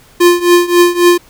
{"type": "tone with tremolo", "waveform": "square", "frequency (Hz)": 350.1, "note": "F4", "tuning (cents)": 4, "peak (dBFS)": -3, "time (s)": [0.2, 1.18], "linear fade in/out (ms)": 10, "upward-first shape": "triangle", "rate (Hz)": 3.7, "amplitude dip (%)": 90, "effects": ["pink hiss -44 dBFS RMS until 1.29 s"]}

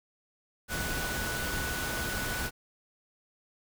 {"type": "tone in noise", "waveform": "sine", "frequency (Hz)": 1482, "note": "F#6", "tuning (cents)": 2, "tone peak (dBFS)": -36, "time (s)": [0.68, 2.51], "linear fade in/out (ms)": 50, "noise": "pink", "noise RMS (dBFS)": -34, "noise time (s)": [0.68, 2.51], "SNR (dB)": -5, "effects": []}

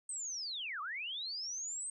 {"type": "linear two-way sweep", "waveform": "sine", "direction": "down then up", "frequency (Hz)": [8430, 1108.7, 8430], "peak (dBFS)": -38, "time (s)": [0.09, 1.9], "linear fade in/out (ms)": 2, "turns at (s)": 0.81, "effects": []}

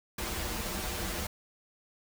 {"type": "noise with comb filter", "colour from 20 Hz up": "pink", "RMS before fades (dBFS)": -35, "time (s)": [0.18, 1.27], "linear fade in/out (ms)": 5, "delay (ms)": 7.3, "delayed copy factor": -0.85, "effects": []}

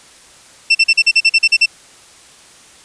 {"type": "tone bursts", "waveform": "30% pulse", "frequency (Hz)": 2684, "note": "E7", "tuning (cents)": 31, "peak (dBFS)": -4, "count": 11, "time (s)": [0.7, 1.66], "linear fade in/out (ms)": 10, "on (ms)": 50, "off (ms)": 41, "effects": ["white hiss -43 dBFS RMS until 2.84 s", "resampled to 22050 Hz"]}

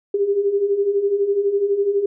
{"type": "beating tone pair", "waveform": "sine", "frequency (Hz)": [392, 404], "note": ["G4", "G#4"], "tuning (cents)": [0, -48], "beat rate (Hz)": 12, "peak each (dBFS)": [-23, -17], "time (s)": [0.14, 2.06], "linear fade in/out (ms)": 5, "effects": []}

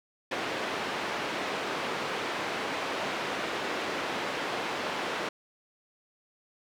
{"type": "band-pass noise", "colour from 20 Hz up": "pink", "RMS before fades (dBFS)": -33, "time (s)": [0.31, 5.29], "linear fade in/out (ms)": 5, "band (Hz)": [340, 3100], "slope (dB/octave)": 12, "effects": []}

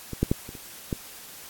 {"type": "clicks", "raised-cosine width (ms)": 3, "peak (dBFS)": [-19, -8, -8, -26, -29, -13], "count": 6, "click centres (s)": [0.133, 0.23, 0.315, 0.491, 0.552, 0.928], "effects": ["white hiss -44 dBFS RMS until 1.49 s", "AAC 64 kbps"]}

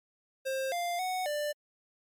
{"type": "tone with pitch steps", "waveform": "square", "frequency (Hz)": [531, 697, 740, 592], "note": ["C5", "F5", "F#5", "D5"], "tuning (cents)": [25, -4, 0, 14], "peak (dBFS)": -31, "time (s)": [0.45, 1.53], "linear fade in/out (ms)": 20, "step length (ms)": 270, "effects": ["MP3 96 kbps"]}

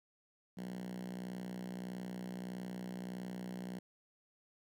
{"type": "tone with high-pass filter", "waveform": "5% pulse", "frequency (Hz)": 61.6, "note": "B1", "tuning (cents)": -4, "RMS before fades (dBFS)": -44, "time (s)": [0.57, 3.79], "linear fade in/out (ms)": 5, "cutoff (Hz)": 180, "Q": 6, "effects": []}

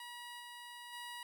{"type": "tone with level steps", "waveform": "15% pulse", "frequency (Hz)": 963, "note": "B5", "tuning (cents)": -44, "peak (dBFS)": [-40, -42, -38], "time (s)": [0, 1.23], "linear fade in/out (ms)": 2, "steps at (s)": [0.39, 0.92], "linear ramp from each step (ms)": 20, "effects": []}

